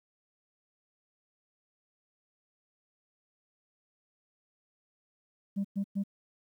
sine tone bursts, 198.2 Hz, G3, 19 cents sharp, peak -26 dBFS, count 3, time 5.56-6.038 s, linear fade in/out 20 ms, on 86 ms, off 110 ms, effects tanh soft clip ceiling -26 dBFS + 11-bit

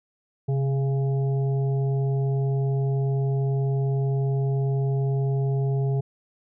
harmonic tone with a mistuned harmonic, 137.5 Hz, C#3, 14 cents flat, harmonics 1 / 3 / 5 / 6, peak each -21 / -31 / -39 / -46 dBFS, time 0.48-6.01 s, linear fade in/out 10 ms, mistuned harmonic 1, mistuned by -40 cents, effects none

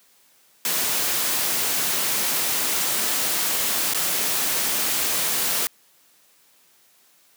white noise with dropouts, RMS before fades -23 dBFS, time 0.65-5.67 s, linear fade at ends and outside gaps 1 ms, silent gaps 3.936-3.946 s, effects white hiss -58 dBFS RMS until 7.36 s + high-pass 150 Hz 12 dB/octave

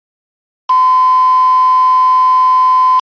sine tone with quantisation, 1022 Hz, C6, 41 cents flat, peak -6 dBFS, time 0.69-3 s, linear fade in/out 10 ms, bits 3, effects resampled to 11025 Hz

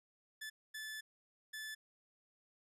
sawtooth tone bursts at uneven times, 1741 Hz, A6, 19 cents flat, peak -40 dBFS, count 3, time 0.41-0.5 / 0.74-1.01 / 1.53-1.75 s, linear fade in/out 10 ms, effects resampled to 32000 Hz

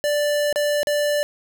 square tone with dropouts, 587.3 Hz, D5, in tune, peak -19 dBFS, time 0.04-1.23 s, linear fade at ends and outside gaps 0 ms, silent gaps 0.527-0.559 / 0.831-0.871 s, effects none

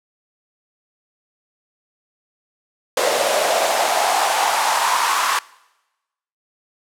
pink noise with high-pass filter sweep, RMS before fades -18 dBFS, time 2.97-5.39 s, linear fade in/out 2 ms, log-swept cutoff 530 to 1100 Hz, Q 4.4, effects noise-tail reverb RT60 1.0 s tail -23 dB re dry + low-pass 11000 Hz 12 dB/octave

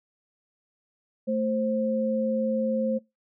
sine tone pair together, 221.6 / 527 Hz, A3 / C5, +13 / +12 cents, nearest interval octave + minor third, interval 1499 cents, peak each -26 dBFS, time 1.27-2.99 s, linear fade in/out 20 ms, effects noise-tail reverb RT60 0.2 s tail -23 dB re dry

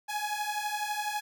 sawtooth beating tone pair, 832 / 844 Hz, G#5 / G#5, +3 / +28 cents, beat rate 12 Hz, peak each -30 dBFS, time 0.08-1.21 s, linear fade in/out 20 ms, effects none

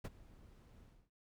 brown noise with ADSR envelope, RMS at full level -37 dBFS, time 0.04-1.1 s, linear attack 12 ms, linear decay 33 ms, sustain -23 dB, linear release 260 ms, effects none

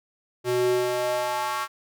square tone with high-pass filter sweep, 123.47 Hz, B2, in tune, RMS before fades -25 dBFS, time 0.44-1.68 s, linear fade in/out 50 ms, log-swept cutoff 270 to 1200 Hz, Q 3.2, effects none

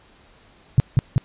sine tone with echo, 130 Hz, C3, 11 cents flat, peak -8 dBFS, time 0.78-0.8 s, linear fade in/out 0 ms, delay 190 ms, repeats 2, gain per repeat -2 dB, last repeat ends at 1.18 s, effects pink hiss -53 dBFS RMS until 1.24 s + resampled to 8000 Hz

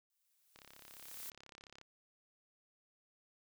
blue noise with exponential growth, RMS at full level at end -45 dBFS, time 0.1-1.3 s, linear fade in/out 1 ms, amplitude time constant 260 ms
click train, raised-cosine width 0.2 ms, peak -37 dBFS, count 44, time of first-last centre 0.56-1.814 s, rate 34.3 Hz
effects none

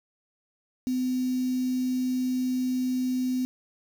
sine tone with quantisation, 254.2 Hz, C4, 50 cents flat, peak -24 dBFS, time 0.87-3.45 s, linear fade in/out 0 ms, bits 7, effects none

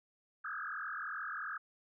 sine tone with frequency modulation, 1448 Hz, F#6, 38 cents flat, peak -38 dBFS, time 0.44-1.58 s, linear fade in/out 10 ms, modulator 42.9 Hz, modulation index 5.3, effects none

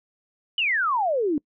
sine exponential sweep, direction down, 3035 to 278.6 Hz, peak -20 dBFS, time 0.58-1.38 s, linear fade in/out 2 ms, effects noise-tail reverb RT60 0.1 s tail -26 dB re dry

